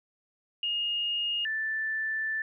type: tone pair in turn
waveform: sine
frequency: 2849 / 1762.4 Hz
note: F7 / A6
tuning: +34 / +2 cents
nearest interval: minor sixth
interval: 832 cents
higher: first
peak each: -27 / -28 dBFS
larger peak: first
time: 0.63-1.45 / 1.45-2.42 s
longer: second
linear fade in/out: 2 ms
effects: none